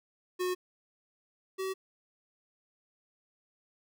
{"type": "tone pair in turn", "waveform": "square", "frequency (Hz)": [364, 380.7], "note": ["F#4", "F#4"], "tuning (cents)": [-28, 49], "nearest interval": "minor second", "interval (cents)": 77, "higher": "second", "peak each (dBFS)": [-30, -33], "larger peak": "first", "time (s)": [[0.39, 0.55], [1.58, 1.74]], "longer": "neither", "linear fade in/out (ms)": 20, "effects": []}